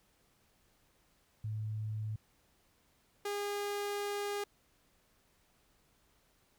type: tone pair in turn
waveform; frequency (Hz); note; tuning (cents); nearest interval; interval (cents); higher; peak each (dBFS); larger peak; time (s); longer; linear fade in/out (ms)
sine / sawtooth; 108 / 407.8; A2 / G#4; -32 / -32; octave + major seventh; 2300; second; -35 / -31; second; 1.44-2.16 / 3.25-4.44; second; 5
effects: pink hiss -71 dBFS RMS until 6.58 s